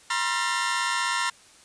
sawtooth tone cluster, 959 / 1055 / 1372 / 1790 Hz, A#5 / C6 / F6 / A6, +49 / +14 / -31 / +29 cents, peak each -26 dBFS, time 0.1-1.3 s, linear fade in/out 5 ms, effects white hiss -53 dBFS RMS until 1.64 s + resampled to 22050 Hz

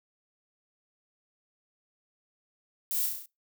violet noise with echo, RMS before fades -31 dBFS, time 2.91-3.06 s, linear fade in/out 0 ms, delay 33 ms, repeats 6, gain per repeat -3 dB, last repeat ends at 3.258 s, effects noise-tail reverb RT60 0.2 s tail -22 dB re dry

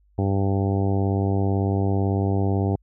harmonic tone, 98 Hz, G2, in tune, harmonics 1 / 2 / 3 / 4 / 5 / 6 / 7 / 8 / 9, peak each -21 / -27 / -28 / -29 / -34 / -39 / -34 / -35 / -42 dBFS, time 0.18-2.76 s, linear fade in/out 5 ms, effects added 50 Hz sine -57 dBFS peak until 2.82 s

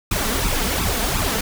pink noise with flanger, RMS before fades -21 dBFS, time 0.11-1.41 s, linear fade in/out 5 ms, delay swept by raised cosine 0.79 to 4.59 ms, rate 2.8 Hz, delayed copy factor +0.8, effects none

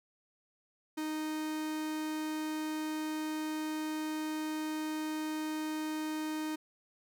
45% pulse tone, 310 Hz, D#4, 6 cents flat, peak -34 dBFS, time 0.97-6.56 s, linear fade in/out 10 ms, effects none

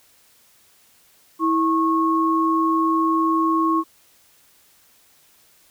sine tone pair together, 325 / 1094 Hz, E4 / C#6, -24 / -23 cents, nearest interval octave + major sixth, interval 2101 cents, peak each -19 dBFS, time 1.39-3.84 s, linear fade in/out 50 ms, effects white hiss -56 dBFS RMS until 5.7 s

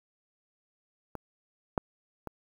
clicks, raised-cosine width 1 ms, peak -23 / -12 / -23 dBFS, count 3, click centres 1.153 / 1.778 / 2.273 s, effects 8-bit

